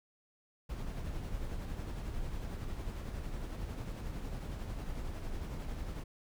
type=noise with tremolo; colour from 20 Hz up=brown; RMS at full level=-38 dBFS; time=0.69-6.04 s; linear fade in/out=10 ms; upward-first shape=sine; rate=11 Hz; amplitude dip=35%; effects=none